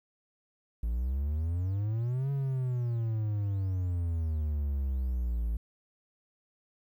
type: exponential two-way sweep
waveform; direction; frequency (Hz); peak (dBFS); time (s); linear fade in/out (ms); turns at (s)
triangle; up then down; 55 to 140.4 to 55; -26; 0.83-5.57; 5; 2.31
effects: 11-bit